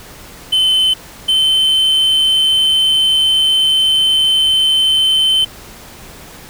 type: tone pair in turn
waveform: triangle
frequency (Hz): 3057 / 3076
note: G7 / G7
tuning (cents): -44 / -33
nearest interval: unison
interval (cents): 11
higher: second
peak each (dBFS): -8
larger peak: neither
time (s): 0.52-0.94 / 1.28-5.45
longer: second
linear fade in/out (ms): 10
effects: pink hiss -36 dBFS RMS until 6.49 s